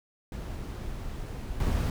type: noise with level steps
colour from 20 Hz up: brown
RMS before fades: -36 / -27 dBFS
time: 0.32-1.9 s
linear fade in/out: 2 ms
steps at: 1.6 s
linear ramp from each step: 2 ms
effects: none